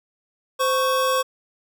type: tone pair together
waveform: square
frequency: 517.5 / 1108.7 Hz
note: C5 / C#6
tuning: -19 / 0 cents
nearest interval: octave + minor second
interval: 1319 cents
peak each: -22 dBFS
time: 0.59-1.23 s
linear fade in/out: 20 ms
effects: none